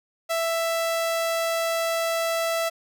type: tone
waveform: sawtooth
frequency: 662 Hz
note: E5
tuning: 7 cents sharp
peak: -19 dBFS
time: 0.29-2.7 s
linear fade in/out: 20 ms
effects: none